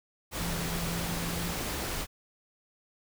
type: tone in noise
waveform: sine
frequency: 170 Hz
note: F3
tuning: 46 cents flat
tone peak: -35 dBFS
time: 0.37-1.55 s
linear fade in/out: 50 ms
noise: pink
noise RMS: -34 dBFS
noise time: 0.31-2.07 s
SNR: -4 dB
effects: none